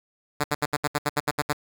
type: tone bursts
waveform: 5% pulse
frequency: 147.4 Hz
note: D3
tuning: 7 cents sharp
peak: -10 dBFS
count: 11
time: 0.4-1.531 s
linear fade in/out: 10 ms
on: 41 ms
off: 68 ms
effects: none